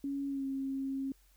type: tone with pitch glide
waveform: sine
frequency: 278.5 to 270.1 Hz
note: C#4 to C#4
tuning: +8 to -45 cents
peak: -33 dBFS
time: 0.04-1.12 s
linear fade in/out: 2 ms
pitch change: -53 cents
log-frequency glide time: 0.28-0.45 s
effects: added 46 Hz sine -63 dBFS peak until 1.36 s + white hiss -69 dBFS RMS until 1.36 s